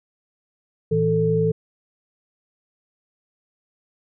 sine tone cluster, 112 / 163.8 / 441 Hz, A2 / E3 / A4, +31 / -11 / +4 cents, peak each -26 / -21 / -19 dBFS, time 0.91-1.52 s, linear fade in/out 10 ms, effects none

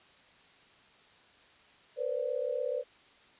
sine tone cluster, 474.3 / 511 / 578 Hz, A#4 / C5 / D5, +30 / -41 / -28 cents, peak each -37 / -33 / -35 dBFS, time 1.96-2.84 s, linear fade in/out 50 ms, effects white hiss -60 dBFS RMS until 3.39 s + resampled to 8000 Hz

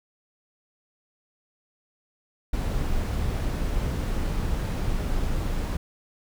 brown noise, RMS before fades -26 dBFS, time 2.53-5.77 s, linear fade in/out 5 ms, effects none

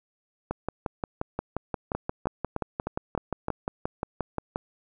two click trains, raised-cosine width 1 ms, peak -14 / -14 dBFS, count 24 / 6, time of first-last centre 0.51-4.559 / 1.95-3.484 s, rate 5.68 / 3.26 Hz, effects none

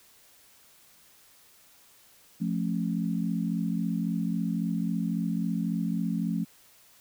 sine chord, F augmented, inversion none, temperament just, 174.61 / 218.3 / 272.8 Hz, F3 / A3 / C#4, 0 / -13 / -28 cents, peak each -29 / -30 / -34 dBFS, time 2.4-6.45 s, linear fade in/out 20 ms, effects white hiss -58 dBFS RMS until 7 s

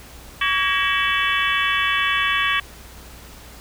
harmonic tone with a mistuned harmonic, 378.7 Hz, F#4, 40 cents sharp, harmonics 3 / 4 / 5 / 6 / 7 / 8 / 9, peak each -23 / -24 / -25 / -26 / -26 / -27 / -28 dBFS, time 0.41-2.6 s, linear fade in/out 5 ms, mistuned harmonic 4, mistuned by +140 cents, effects added 60 Hz sine -43 dBFS peak until 3.6 s + pink hiss -43 dBFS RMS until 3.6 s

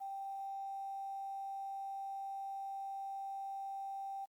sine tone with quantisation, 784 Hz, G5, in tune, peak -40 dBFS, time 0-4.26 s, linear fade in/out 20 ms, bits 11, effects Opus 24 kbps

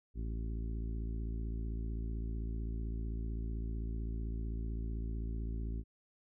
harmonic tone, 55.7 Hz, A1, 22 cents sharp, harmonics 1 / 2 / 3 / 4 / 5 / 6 / 7, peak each -36 / -45 / -50 / -49 / -51 / -56 / -56 dBFS, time 0.14-5.84 s, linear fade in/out 50 ms, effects none

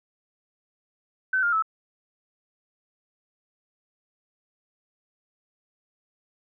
sine tone with pitch steps, 1524 / 1407 / 1305 Hz, G6 / F6 / E6, -49 / +12 / -18 cents, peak -20 dBFS, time 1.33-1.624 s, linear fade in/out 5 ms, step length 98 ms, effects none

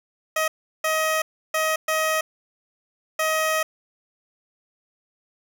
15% pulse tone bursts at uneven times, 631 Hz, D#5, 24 cents sharp, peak -14 dBFS, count 5, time 0.36-0.48 / 0.84-1.22 / 1.54-1.76 / 1.88-2.21 / 3.19-3.63 s, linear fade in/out 5 ms, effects none

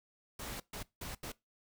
pink noise bursts at uneven times, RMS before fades -43 dBFS, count 4, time 0.39-0.6 / 0.73-0.83 / 1.01-1.15 / 1.23-1.32 s, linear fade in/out 5 ms, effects noise-tail reverb RT60 0.2 s tail -21 dB re dry

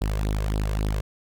sawtooth tone with flanger, 51.91 Hz, G#1, in tune, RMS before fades -25 dBFS, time 0.01-1.01 s, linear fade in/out 10 ms, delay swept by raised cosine 0.22 to 1.92 ms, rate 3.6 Hz, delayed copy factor +0.75, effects none

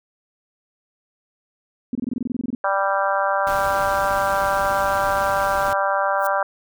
sine tone bursts, 246.1 Hz, B3, 6 cents flat, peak -20 dBFS, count 14, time 1.93-2.55 s, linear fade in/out 2 ms, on 22 ms, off 24 ms
harmonic tone, 196 Hz, G3, in tune, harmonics 3 / 4 / 5 / 6 / 7 / 8, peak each -23 / -24 / -25 / -26 / -26 / -27 dBFS, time 2.64-6.43 s, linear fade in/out 2 ms
pink noise, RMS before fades -33 dBFS, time 3.47-5.73 s, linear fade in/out 0 ms
violet noise with exponential growth, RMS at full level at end -27 dBFS, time 6.16-6.27 s, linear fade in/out 5 ms, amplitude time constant 22 ms
effects none

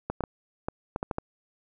clicks, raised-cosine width 1 ms, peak -15 dBFS, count 8, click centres 0.1 / 0.207 / 0.238 / 0.685 / 0.961 / 1.029 / 1.112 / 1.184 s, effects none

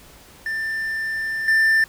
triangle tone with level steps, 1782 Hz, A6, 22 cents sharp, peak -21 / -12 dBFS, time 0.46-1.84 s, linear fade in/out 2 ms, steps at 1.48 s, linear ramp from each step 2 ms, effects pink hiss -47 dBFS RMS until 1.88 s

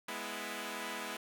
5% pulse chord, E major, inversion first, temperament equal, 207.7 / 246.9 / 329.6 Hz, G#3 / B3 / E4, 0 / 0 / 0 cents, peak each -32 dBFS, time 0.08-1.17 s, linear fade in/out 5 ms, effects none

